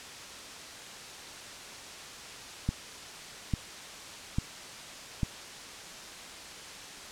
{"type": "click train", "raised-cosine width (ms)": 5, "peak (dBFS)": -15, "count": 4, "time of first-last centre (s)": [2.69, 5.232], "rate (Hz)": 1.18, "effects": ["white hiss -44 dBFS RMS until 7.11 s", "low-pass 7000 Hz 12 dB/octave"]}